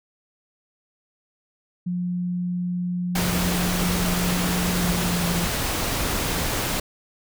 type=tone with pitch glide; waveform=sine; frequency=178 to 172.83 Hz; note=F3 to F3; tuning=+33 to -18 cents; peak=-23 dBFS; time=1.86-5.45 s; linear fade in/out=10 ms; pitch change=-51 cents; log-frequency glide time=4.81-5.34 s
type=noise; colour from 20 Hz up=pink; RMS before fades=-25 dBFS; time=3.15-6.8 s; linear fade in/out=5 ms
effects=none